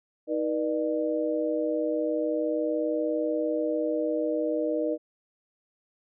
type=tone cluster; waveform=sine; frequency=315 / 481.6 / 602 Hz; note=D#4 / B4 / D5; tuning=+21 / -44 / +43 cents; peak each=-29 dBFS; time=0.27-4.98 s; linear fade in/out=50 ms; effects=none